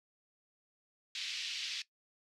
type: band-pass noise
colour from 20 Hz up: pink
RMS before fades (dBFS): -40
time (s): 1.15-1.82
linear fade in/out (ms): 2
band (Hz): 2600 to 5000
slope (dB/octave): 24
effects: noise-tail reverb RT60 0.1 s tail -17 dB re dry